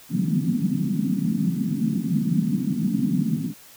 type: band-pass noise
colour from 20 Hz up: white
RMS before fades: -23 dBFS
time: 0.09-3.54 s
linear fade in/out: 50 ms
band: 150 to 250 Hz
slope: 48 dB/octave
effects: white hiss -48 dBFS RMS until 3.76 s